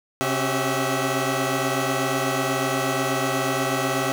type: tone cluster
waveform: 15% pulse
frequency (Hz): 133.2 / 274.6 / 381.7 / 650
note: C3 / C#4 / G4 / E5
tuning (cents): +31 / -16 / -46 / -24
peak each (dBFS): -21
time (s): 0.21-4.12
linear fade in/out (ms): 0
effects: none